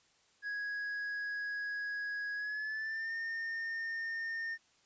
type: tone with pitch glide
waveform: triangle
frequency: 1661.2 to 1822 Hz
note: G#6 to A#6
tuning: 0 to -40 cents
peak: -34 dBFS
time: 0.42-4.58 s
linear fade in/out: 50 ms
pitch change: +160 cents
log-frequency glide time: 2.35-3.14 s
effects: white hiss -69 dBFS RMS until 4.85 s + resampled to 16000 Hz